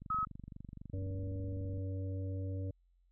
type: click train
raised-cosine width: 5 ms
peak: -35 dBFS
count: 43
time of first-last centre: 0.02-1.777 s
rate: 23.9 Hz
type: tone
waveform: sine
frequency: 1280 Hz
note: D#6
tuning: 49 cents sharp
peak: -31 dBFS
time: 0.1-0.25 s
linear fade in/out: 5 ms
type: harmonic tone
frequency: 95.1 Hz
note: F#2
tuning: 48 cents sharp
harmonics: 1 / 3 / 5 / 6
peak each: -36 / -46 / -50 / -52 dBFS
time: 0.93-2.71 s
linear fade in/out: 5 ms
effects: added 44 Hz sine -67 dBFS peak until 3.11 s